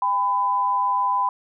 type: tone pair together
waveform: sine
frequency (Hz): 803.7 / 1003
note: G5 / B5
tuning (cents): +43 / +26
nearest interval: major third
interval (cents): 383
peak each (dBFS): -26 / -19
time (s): 0.02-1.29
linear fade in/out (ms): 2
effects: none